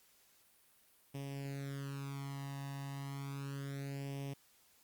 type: tone with flanger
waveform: sawtooth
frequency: 138.9 Hz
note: C#3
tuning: 4 cents sharp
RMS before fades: -43 dBFS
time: 1.14-4.34 s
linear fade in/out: 10 ms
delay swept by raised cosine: 0.35 to 1.08 ms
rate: 0.32 Hz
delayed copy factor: +0.85
effects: white hiss -68 dBFS RMS until 4.83 s + Opus 48 kbps